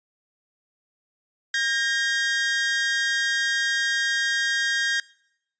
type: tone pair together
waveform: sawtooth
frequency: 1611.9 / 1864.7 Hz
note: G6 / A#6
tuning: +48 / 0 cents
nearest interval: minor third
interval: 252 cents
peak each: -20 / -22 dBFS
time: 1.54-5 s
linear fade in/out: 2 ms
effects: noise-tail reverb RT60 0.8 s tail -23 dB re dry + resampled to 16000 Hz